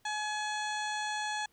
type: harmonic tone with a mistuned harmonic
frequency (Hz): 847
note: G#5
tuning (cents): +34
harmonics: 1 / 2 / 3 / 4 / 5 / 7 / 8 / 9 / 10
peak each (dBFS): -35 / -37 / -45 / -43 / -45 / -49 / -48 / -55 / -53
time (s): 0.05-1.46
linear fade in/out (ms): 5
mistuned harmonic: 9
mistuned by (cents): +19
effects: pink hiss -70 dBFS RMS until 1.52 s